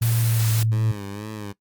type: tone with pitch glide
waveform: sine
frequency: 115.3 to 111.57 Hz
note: A#2 to A2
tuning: -19 to +25 cents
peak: -18 dBFS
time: 0.01-0.92 s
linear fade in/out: 10 ms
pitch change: -56 cents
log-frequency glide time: 0.22-0.46 s
type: noise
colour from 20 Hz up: white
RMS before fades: -29 dBFS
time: 0.02-0.63 s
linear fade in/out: 2 ms
type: tone with vibrato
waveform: 15% pulse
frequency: 103.83 Hz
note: G#2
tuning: in tune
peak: -25 dBFS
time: 0.71-1.53 s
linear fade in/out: 20 ms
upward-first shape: sine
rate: 2.1 Hz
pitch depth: 82 cents each way
effects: noise-tail reverb RT60 0.1 s tail -19 dB re dry + Opus 32 kbps